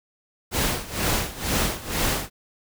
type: noise with tremolo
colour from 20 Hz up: pink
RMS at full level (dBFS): -22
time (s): 0.51-2.3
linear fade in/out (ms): 50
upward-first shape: sine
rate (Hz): 2.1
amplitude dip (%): 85
effects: none